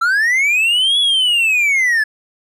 triangle linear two-way sweep, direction up then down, 1318 to 3415 to 1696 Hz, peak -10 dBFS, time 0.01-2.04 s, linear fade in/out 10 ms, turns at 0.99 s, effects resampled to 32000 Hz

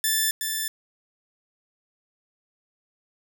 5% pulse tone with echo, 1760 Hz, A6, in tune, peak -10 dBFS, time 0.04-0.31 s, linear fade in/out 2 ms, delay 370 ms, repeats 1, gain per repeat -5 dB, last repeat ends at 0.68 s, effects none

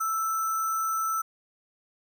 sine tone with sample-and-hold, 1326 Hz, E6, 10 cents sharp, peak -25 dBFS, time 0-1.22 s, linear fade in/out 10 ms, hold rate 7350 Hz, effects none

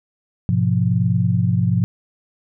sine chord, F diminished, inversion first, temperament just, 104.77 / 125.72 / 174.61 Hz, Ab2 / Cb3 / F3, +16 / +31 / 0 cents, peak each -19 dBFS, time 0.49-1.84 s, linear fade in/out 0 ms, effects none

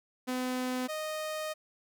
sawtooth tone pair in turn, 253.5 / 619.9 Hz, B3 / D#5, +45 / -7 cents, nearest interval octave + minor third, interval 1548 cents, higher second, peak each -27 / -30 dBFS, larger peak first, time 0.27-0.88 / 0.88-1.54 s, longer second, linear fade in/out 20 ms, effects none

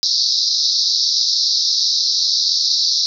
white band-pass noise, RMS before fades -17 dBFS, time 0.03-3.06 s, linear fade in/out 0 ms, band 3900 to 5600 Hz, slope 96 dB/octave, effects none

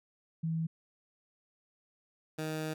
sine / 15% pulse tone pair in turn, 162.5 / 156.35 Hz, E3 / D#3, -24 / +9 cents, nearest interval minor second, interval 67 cents, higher first, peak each -30 / -28 dBFS, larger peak second, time 0.43-0.67 / 2.38-2.74 s, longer second, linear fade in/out 10 ms, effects none

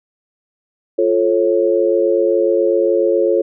sine chord, F augmented, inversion none, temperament just, 349.2 / 436.5 / 545.7 Hz, F4 / A4 / C#5, 0 / -14 / -27 cents, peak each -16 dBFS, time 0.98-3.42 s, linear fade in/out 10 ms, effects none

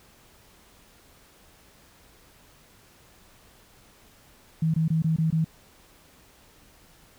sine tone bursts, 160.5 Hz, E3, 46 cents flat, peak -20 dBFS, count 6, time 4.62-5.445 s, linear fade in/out 5 ms, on 120 ms, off 21 ms, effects pink hiss -56 dBFS RMS until 7.18 s

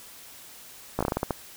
slowing click train, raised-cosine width 1 ms, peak -11 dBFS, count 9, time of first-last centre 0.99-1.307 s, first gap 16 ms, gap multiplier 1.25, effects white hiss -47 dBFS RMS until 1.56 s

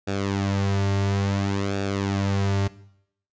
sawtooth tone with flanger, 98.8 Hz, G2, 14 cents sharp, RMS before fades -24 dBFS, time 0.07-2.68 s, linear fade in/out 10 ms, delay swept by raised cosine 0.97 to 3.97 ms, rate 0.58 Hz, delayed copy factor -0.7, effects noise-tail reverb RT60 0.7 s tail -18 dB re dry + resampled to 16000 Hz

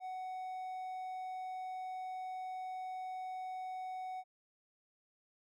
triangle tone, 745 Hz, F#5, 12 cents sharp, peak -38 dBFS, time 0-4.24 s, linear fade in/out 50 ms, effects none

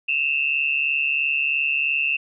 sine tone pair together, 2600 / 2743 Hz, E7 / F7, -24 / -32 cents, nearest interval minor second, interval 92 cents, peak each -22 dBFS, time 0.08-2.17 s, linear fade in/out 10 ms, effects none

